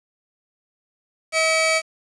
sawtooth tone pair together, 641.1 / 2287 Hz, E5 / D7, -48 / -47 cents, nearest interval octave + minor seventh, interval 2201 cents, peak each -16 dBFS, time 1.32-1.82 s, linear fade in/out 50 ms, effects resampled to 22050 Hz + 7-bit

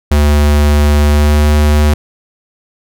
square tone with pitch glide, 73.6 to 74.71 Hz, D2 to D2, +4 to +30 cents, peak -7 dBFS, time 0.11-1.94 s, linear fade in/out 5 ms, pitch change +26 cents, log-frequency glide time 1.06-1.44 s, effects none

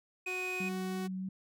sawtooth tone with pitch glide, 367.6 to 372.7 Hz, F#4 to F#4, -11 to +13 cents, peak -35 dBFS, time 0.26-1.08 s, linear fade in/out 20 ms, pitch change +24 cents, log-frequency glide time 0.62-0.77 s
triangle tone, 2500 Hz, D#7, 8 cents sharp, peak -34 dBFS, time 0.26-0.69 s, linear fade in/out 5 ms
sine tone with vibrato, 188.6 Hz, F#3, 33 cents sharp, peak -35 dBFS, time 0.6-1.29 s, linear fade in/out 5 ms, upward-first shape sine, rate 3.2 Hz, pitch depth 13 cents each way
effects none

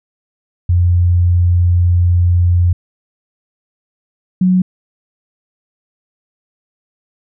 sine tone pair in turn, 88 / 183.9 Hz, F2 / F#3, +14 / -10 cents, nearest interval octave + minor second, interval 1276 cents, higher second, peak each -8 dBFS, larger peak neither, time 0.69-2.73 / 4.41-4.62 s, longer first, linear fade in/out 5 ms, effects none

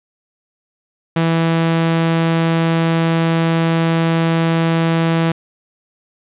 sawtooth tone, 164.7 Hz, E3, 1 cent flat, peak -9 dBFS, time 1.16-5.32 s, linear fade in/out 5 ms, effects resampled to 8000 Hz + 8-bit

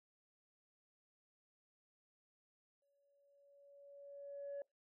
sine tone with exponential growth, 565 Hz, C#5, 33 cents sharp, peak -40 dBFS, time 2.82-4.62 s, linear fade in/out 2 ms, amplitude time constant 390 ms, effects noise-tail reverb RT60 0.2 s tail -25 dB re dry + tanh soft clip ceiling -40 dBFS

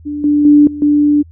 sine tone with level steps, 293.7 Hz, D4, in tune, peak -18 / -8 / -3 / -21 / -7 dBFS, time 0.05-1.23 s, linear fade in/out 20 ms, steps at 0.24 / 0.45 / 0.67 / 0.82 s, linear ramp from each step 2 ms, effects added 82 Hz sine -36 dBFS peak until 1.31 s

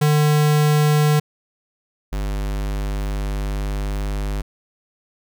square tone pair in turn, 150 / 50.06 Hz, D3 / G1, +37 / +37 cents, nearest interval octave + perfect fifth, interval 1900 cents, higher first, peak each -14 / -22 dBFS, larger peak first, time 0.01-1.2 / 2.12-4.42 s, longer second, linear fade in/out 10 ms, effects none

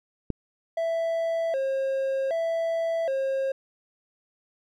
click, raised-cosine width 3 ms, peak -14 dBFS, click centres 0.303 s
triangle tone with vibrato, 596 Hz, D5, 25 cents sharp, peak -22 dBFS, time 0.77-3.52 s, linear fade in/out 5 ms, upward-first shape square, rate 0.65 Hz, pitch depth 180 cents each way
effects none

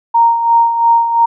sine tone with tremolo, 929 Hz, A#5, 6 cents flat, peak -5 dBFS, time 0.14-1.26 s, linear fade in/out 10 ms, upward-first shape sine, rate 2.9 Hz, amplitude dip 60%, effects none

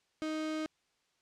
35% pulse tone, 312 Hz, D#4, 5 cents sharp, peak -32 dBFS, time 0.22-0.66 s, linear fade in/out 0 ms, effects white hiss -75 dBFS RMS until 1.21 s + low-pass 6000 Hz 12 dB/octave

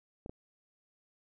clicks, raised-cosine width 2 ms, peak -29 dBFS, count 2, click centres 0.261 / 0.295 s, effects none

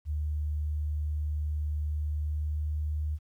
sine tone with pitch glide, 75.2 to 75.77 Hz, D2 to D#2, +42 to -45 cents, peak -28 dBFS, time 0.05-3.19 s, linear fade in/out 50 ms, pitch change +13 cents, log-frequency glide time 2.14-2.6 s, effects 11-bit

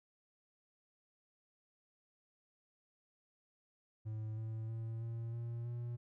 triangle tone with pitch steps, 109 / 111.03 / 113.1 / 115.21 / 117.36 / 119.55 Hz, A2 / A2 / A2 / A#2 / A#2 / A#2, -16 / +16 / +48 / -20 / +12 / +44 cents, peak -37 dBFS, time 4.05-5.97 s, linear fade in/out 20 ms, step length 320 ms, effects none

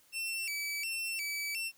sawtooth tone with vibrato, 2489 Hz, D#7, in tune, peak -31 dBFS, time 0.12-1.72 s, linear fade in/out 50 ms, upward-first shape square, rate 1.4 Hz, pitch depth 140 cents each way, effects white hiss -65 dBFS RMS until 1.77 s

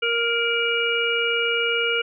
harmonic tone with a mistuned harmonic, 466.9 Hz, A#4, 3 cents sharp, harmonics 1 / 3 / 5 / 6, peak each -25 / -25 / -25 / -25 dBFS, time 0.02-2.02 s, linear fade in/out 10 ms, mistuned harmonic 6, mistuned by +46 cents, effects none

